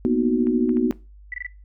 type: chord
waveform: sine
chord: B major seventh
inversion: third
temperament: equal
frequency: 233.1 / 246.9 / 311.1 / 370 Hz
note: A#3 / B3 / D#4 / F#4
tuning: 0 / 0 / 0 / 0 cents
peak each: -25 / -20 / -25 / -23 dBFS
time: 0.05-0.91 s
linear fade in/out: 0 ms
type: clicks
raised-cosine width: 0.5 ms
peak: -28 dBFS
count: 4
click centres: 0.47 / 0.693 / 0.77 / 0.925 s
type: tone bursts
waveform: sine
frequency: 1975.5 Hz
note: B6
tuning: in tune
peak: -27 dBFS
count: 4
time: 1.32-1.466 s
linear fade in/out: 2 ms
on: 20 ms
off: 22 ms
effects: noise-tail reverb RT60 0.3 s tail -21 dB re dry + added 50 Hz sine -43 dBFS peak until 1.64 s